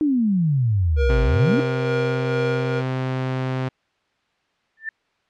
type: exponential two-way sweep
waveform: sine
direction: down then up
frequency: 314.6 to 49.83 to 303.2 Hz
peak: -16 dBFS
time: 0.01-1.6 s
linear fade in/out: 0 ms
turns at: 1.23 s
type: tone with tremolo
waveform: square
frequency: 475 Hz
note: A#4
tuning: 33 cents sharp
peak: -21 dBFS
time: 0.96-2.83 s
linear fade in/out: 50 ms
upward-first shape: sine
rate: 2.2 Hz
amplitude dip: 45%
type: tone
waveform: sawtooth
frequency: 130 Hz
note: C3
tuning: 11 cents flat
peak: -18 dBFS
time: 1.09-3.69 s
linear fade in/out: 10 ms
type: tone with exponential growth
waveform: sine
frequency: 1779 Hz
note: A6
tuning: 19 cents sharp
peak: -21 dBFS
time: 4.77-4.89 s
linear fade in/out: 2 ms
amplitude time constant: 26 ms
effects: white hiss -66 dBFS RMS until 5.29 s + low-pass 3000 Hz 12 dB/octave